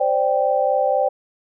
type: chord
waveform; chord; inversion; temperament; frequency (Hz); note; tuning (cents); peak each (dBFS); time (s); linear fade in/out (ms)
sine; C suspended second; none; equal; 523.3 / 587.3 / 784; C5 / D5 / G5; 0 / 0 / 0; -20; 0-1.09; 10
effects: none